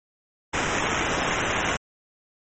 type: noise with sample-and-hold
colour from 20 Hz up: white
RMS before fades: -25 dBFS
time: 0.53-1.77 s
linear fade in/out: 10 ms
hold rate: 4410 Hz
effects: MP3 32 kbps